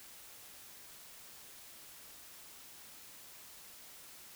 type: silence
effects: white hiss -54 dBFS RMS until 4.35 s